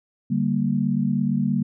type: chord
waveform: sine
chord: G minor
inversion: second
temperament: equal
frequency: 146.83 / 196 / 233.1 Hz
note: D3 / G3 / Bb3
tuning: 0 / 0 / 0 cents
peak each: -25 / -23 / -23 dBFS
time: 0.3-1.63 s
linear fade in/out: 10 ms
effects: none